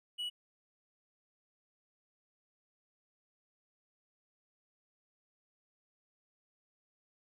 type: tone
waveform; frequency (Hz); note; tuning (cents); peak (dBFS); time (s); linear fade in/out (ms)
triangle; 2935; F#7; -15; -34; 0.18-0.3; 20
effects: none